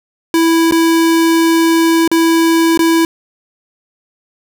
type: tone with dropouts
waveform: square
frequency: 329.6 Hz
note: E4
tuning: in tune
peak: -9 dBFS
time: 0.34-3.05 s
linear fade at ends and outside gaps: 1 ms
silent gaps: 0.711-0.722 / 2.077-2.115 / 2.775-2.792 s
effects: none